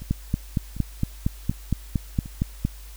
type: two click trains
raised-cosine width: 5 ms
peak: -24 / -9 dBFS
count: 4 / 12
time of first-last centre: 0.02-2.259 / 0.11-2.65 s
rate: 1.34 / 4.33 Hz
effects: added 50 Hz sine -39 dBFS peak until 2.96 s + white hiss -49 dBFS RMS until 2.96 s